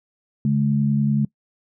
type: tone pair together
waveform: sine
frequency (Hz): 141.69 / 212.3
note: C#3 / G#3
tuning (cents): +38 / +38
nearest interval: perfect fifth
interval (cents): 700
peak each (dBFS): -19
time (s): 0.45-1.25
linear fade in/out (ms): 2
effects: noise-tail reverb RT60 0.1 s tail -23 dB re dry